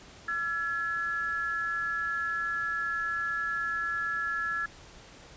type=tone pair together; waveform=sine; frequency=1349.3 / 1700 Hz; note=E6 / G#6; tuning=+40 / +40 cents; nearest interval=major third; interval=400 cents; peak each=-33 / -30 dBFS; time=0.28-4.66 s; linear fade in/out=5 ms; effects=pink hiss -51 dBFS RMS until 5.36 s + resampled to 16000 Hz